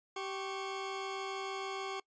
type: tone pair together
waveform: 20% pulse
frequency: 387.5 / 1096 Hz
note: G4 / C#6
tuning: -20 / -20 cents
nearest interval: octave + tritone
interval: 1800 cents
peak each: -34 / -38 dBFS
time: 0.16-2 s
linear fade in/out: 5 ms
effects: noise-tail reverb RT60 0.1 s tail -23 dB re dry + resampled to 16000 Hz